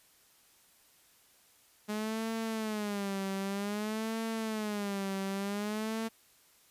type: tone with vibrato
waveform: sawtooth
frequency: 208.9 Hz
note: G#3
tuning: 10 cents sharp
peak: -29 dBFS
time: 1.88-6.09 s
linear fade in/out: 20 ms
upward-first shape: sine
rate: 0.53 Hz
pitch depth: 130 cents each way
effects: white hiss -64 dBFS RMS until 6.7 s + resampled to 32000 Hz